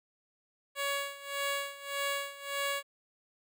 10% pulse tone with tremolo, 561 Hz, C#5, 21 cents sharp, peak -22 dBFS, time 0.75-2.83 s, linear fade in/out 50 ms, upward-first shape sine, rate 1.7 Hz, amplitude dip 85%, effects none

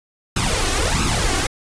pink noise with flanger, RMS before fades -19 dBFS, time 0.36-1.47 s, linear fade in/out 5 ms, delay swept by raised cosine 0.76 to 2.76 ms, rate 1.5 Hz, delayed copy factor +0.7, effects resampled to 22050 Hz

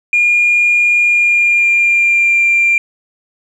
sine tone with pitch glide, 2421 to 2377 Hz, D#7 to D7, -48 to +20 cents, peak -7 dBFS, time 0.13-2.78 s, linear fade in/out 2 ms, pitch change -32 cents, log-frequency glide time 1-2.45 s, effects tanh soft clip ceiling -4 dBFS + 8-bit

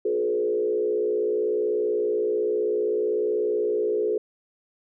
sine tone with frequency modulation, 427.6 Hz, A4, 49 cents flat, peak -21 dBFS, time 0.05-4.18 s, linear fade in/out 5 ms, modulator 60.6 Hz, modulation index 1, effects none

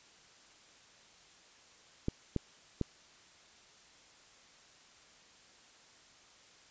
clicks, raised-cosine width 3 ms, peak -18 dBFS, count 3, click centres 2.084 / 2.363 / 2.813 s, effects white hiss -60 dBFS RMS until 6.7 s + resampled to 16000 Hz

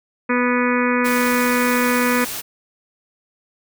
harmonic tone, 246.3 Hz, B3, 5 cents flat, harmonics 1 / 2 / 4 / 5 / 6 / 7 / 8 / 9 / 10, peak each -19 / -22 / -25 / -26 / -27 / -27 / -28 / -29 / -29 dBFS, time 0.29-2.25 s, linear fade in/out 10 ms
white noise, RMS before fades -28 dBFS, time 1.04-2.42 s, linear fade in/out 20 ms
effects none

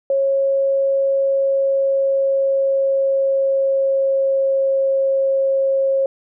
sine tone with pitch glide, 546 to 541 Hz, C#5 to C#5, -26 to -42 cents, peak -14 dBFS, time 0.1-6.06 s, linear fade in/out 2 ms, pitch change -16 cents, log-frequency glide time 1.15-4.77 s, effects none

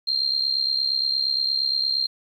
sine tone with amplitude modulation, 4186 Hz, C8, in tune, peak -17 dBFS, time 0.07-2.07 s, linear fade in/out 10 ms, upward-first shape sine, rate 68.6 Hz, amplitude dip 75%, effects 9-bit

